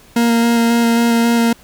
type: tone with vibrato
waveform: 40% pulse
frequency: 233.1 Hz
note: A#3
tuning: in tune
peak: -10 dBFS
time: 0.16-1.53 s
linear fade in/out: 5 ms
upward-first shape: square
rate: 3.7 Hz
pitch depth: 10 cents each way
effects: pink hiss -46 dBFS RMS until 1.63 s